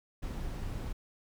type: noise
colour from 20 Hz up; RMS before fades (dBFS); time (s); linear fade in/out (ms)
brown; -37; 0.22-0.93; 10
effects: none